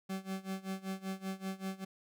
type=tone with tremolo; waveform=40% pulse; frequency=191.2 Hz; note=G3; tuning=43 cents flat; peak=-34 dBFS; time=0.09-1.85 s; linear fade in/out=10 ms; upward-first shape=sine; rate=5.2 Hz; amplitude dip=90%; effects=none